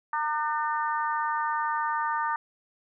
harmonic tone with a mistuned harmonic, 301.4 Hz, D4, 45 cents sharp, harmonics 3 / 4 / 5 / 6, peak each -28 / -30 / -35 / -36 dBFS, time 0.13-2.36 s, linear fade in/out 2 ms, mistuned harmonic 3, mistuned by +23 cents, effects none

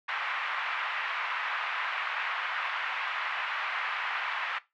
pink band-pass noise, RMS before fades -33 dBFS, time 0.08-4.59 s, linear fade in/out 10 ms, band 1000 to 2600 Hz, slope 24 dB/octave, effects noise-tail reverb RT60 0.2 s tail -17 dB re dry

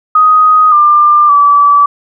sine tone with pitch steps, 1250 / 1194 / 1153 Hz, D#6 / D6 / D6, +8 / +28 / -32 cents, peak -3 dBFS, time 0.15-1.86 s, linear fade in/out 5 ms, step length 570 ms, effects none

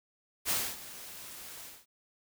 white noise with ADSR envelope, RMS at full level -29 dBFS, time 0.45-1.86 s, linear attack 48 ms, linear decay 260 ms, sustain -17 dB, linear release 220 ms, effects none

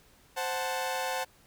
sawtooth chord, F# diminished, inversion second, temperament equal, 523.3 / 740 / 880 Hz, C5 / F#5 / A5, 0 / 0 / 0 cents, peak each -31 dBFS, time 0.36-1.25 s, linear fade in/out 20 ms, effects pink hiss -61 dBFS RMS until 1.46 s

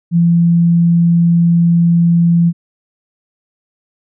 sine tone, 170 Hz, F3, 46 cents flat, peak -7 dBFS, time 0.11-2.53 s, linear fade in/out 50 ms, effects none

